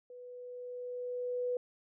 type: tone with level ramp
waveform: sine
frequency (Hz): 493.9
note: B4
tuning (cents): 0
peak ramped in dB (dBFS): -47 to -30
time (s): 0.1-1.57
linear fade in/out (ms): 2
effects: none

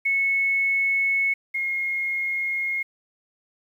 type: tone pair in turn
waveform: sine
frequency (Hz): 2200 / 2149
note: C#7 / C7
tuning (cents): -14 / +46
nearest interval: unison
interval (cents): 40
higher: first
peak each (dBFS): -19 / -23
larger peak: first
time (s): 0.05-1.34 / 1.54-2.83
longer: neither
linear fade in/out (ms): 10
effects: 9-bit

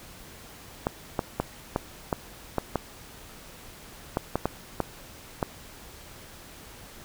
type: clicks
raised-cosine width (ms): 1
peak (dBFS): -10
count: 12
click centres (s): 0.869 / 1.192 / 1.4 / 1.761 / 2.128 / 2.583 / 2.757 / 4.171 / 4.356 / 4.456 / 4.803 / 5.428
effects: pink hiss -47 dBFS RMS until 7.04 s

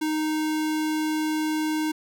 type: tone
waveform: square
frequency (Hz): 310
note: D#4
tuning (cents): -6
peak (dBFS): -24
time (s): 0.01-1.92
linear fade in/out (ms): 10
effects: none

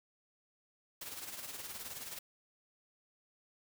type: noise with tremolo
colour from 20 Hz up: white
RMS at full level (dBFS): -43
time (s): 1.01-2.19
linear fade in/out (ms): 5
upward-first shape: sine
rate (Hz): 19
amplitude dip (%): 55
effects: none

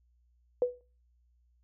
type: tone with exponential decay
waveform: sine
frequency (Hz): 493.9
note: B4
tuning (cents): 0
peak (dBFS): -20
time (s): 0.62-0.81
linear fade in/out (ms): 1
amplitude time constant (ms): 40
effects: noise-tail reverb RT60 0.3 s tail -18 dB re dry + added 60 Hz sine -65 dBFS peak until 1.63 s

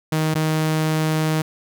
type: tone with dropouts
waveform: sawtooth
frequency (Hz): 156.8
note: D#3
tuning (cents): +14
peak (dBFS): -14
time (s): 0.12-1.42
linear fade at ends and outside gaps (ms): 5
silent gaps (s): 0.342-0.352
effects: none

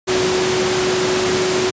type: tone in noise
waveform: sine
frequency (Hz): 370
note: F#4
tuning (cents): 0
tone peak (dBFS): -17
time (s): 0.07-1.71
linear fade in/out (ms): 20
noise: pink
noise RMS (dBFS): -19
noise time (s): 0.07-1.71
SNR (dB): -1
effects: high-pass 150 Hz 12 dB/octave + resampled to 16000 Hz

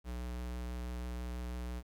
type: tone with vibrato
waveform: square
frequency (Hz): 60.9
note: B1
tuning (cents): -24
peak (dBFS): -39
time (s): 0.04-1.83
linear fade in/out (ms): 50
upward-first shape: sine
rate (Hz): 6.1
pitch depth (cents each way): 11
effects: 11-bit

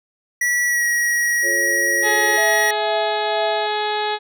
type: tone with pitch glide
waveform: square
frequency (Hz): 1942 to 1905.3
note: B6 to A#6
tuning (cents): -30 to +37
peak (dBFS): -17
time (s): 0.41-2.71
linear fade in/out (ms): 5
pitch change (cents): -33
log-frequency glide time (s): 0.67-0.84
type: chord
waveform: sine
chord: F augmented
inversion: none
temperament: equal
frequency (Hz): 349.2 / 440 / 554.4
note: F4 / A4 / C#5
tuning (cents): 0 / 0 / 0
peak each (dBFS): -28 / -31 / -27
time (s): 1.42-2.4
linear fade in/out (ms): 50
type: harmonic tone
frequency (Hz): 421.8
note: G#4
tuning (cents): +27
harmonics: 1 / 2 / 3 / 4 / 5 / 6 / 7 / 8 / 9 / 10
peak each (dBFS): -25 / -22 / -34 / -29 / -35 / -34 / -39 / -31 / -33 / -36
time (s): 2.02-4.19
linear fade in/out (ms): 50
type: tone with tremolo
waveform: sine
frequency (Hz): 660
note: E5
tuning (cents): +2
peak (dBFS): -19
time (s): 2.37-3.67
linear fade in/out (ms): 10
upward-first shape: triangle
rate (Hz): 2.1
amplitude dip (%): 70
effects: none

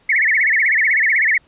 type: tone with vibrato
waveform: sine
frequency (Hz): 1977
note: B6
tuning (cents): +1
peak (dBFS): -12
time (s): 0.09-1.38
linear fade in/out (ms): 5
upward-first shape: sine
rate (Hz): 16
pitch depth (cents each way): 220
effects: pink hiss -55 dBFS RMS until 1.47 s + resampled to 8000 Hz

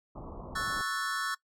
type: low-pass noise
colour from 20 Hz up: pink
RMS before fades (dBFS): -43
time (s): 0.15-0.82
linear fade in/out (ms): 10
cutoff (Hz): 1200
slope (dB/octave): 96
type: chord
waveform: square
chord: F# minor seventh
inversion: second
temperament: equal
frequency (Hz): 1108.7 / 1318.5 / 1480 / 1760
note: C#6 / E6 / F#6 / A6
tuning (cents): 0 / 0 / 0 / 0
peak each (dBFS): -37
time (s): 0.55-1.35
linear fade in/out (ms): 10
effects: noise-tail reverb RT60 0.1 s tail -20 dB re dry + low-pass 11000 Hz 12 dB/octave

